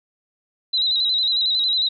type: tone with vibrato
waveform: sine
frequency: 3930 Hz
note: B7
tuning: 9 cents flat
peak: -17 dBFS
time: 0.73-1.89 s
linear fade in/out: 10 ms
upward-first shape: square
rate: 11 Hz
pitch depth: 47 cents each way
effects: none